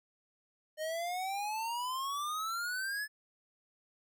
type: exponential sweep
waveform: square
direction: up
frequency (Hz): 611 to 1735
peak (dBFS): -35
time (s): 0.77-3.08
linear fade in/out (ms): 50
effects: none